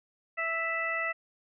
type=harmonic tone; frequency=659.3 Hz; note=E5; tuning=in tune; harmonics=1 / 2 / 3 / 4; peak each=-37 / -35 / -31 / -37 dBFS; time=0.37-1.13 s; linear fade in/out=20 ms; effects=none